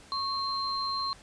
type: tone pair together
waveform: sine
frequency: 1100 / 4153 Hz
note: C#6 / C8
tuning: -14 / -14 cents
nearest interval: octave + major seventh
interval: 2300 cents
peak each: -31 / -32 dBFS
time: 0.12-1.13 s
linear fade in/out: 0 ms
effects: pink hiss -53 dBFS RMS until 1.22 s + resampled to 22050 Hz